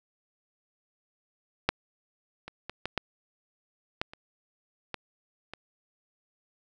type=clicks; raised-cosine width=0.3 ms; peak=-6 / -24 / -20 / -15 / -11 / -12 / -28 / -17 / -23 dBFS; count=9; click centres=1.69 / 2.48 / 2.696 / 2.856 / 2.977 / 4.015 / 4.135 / 4.943 / 5.536 s; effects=none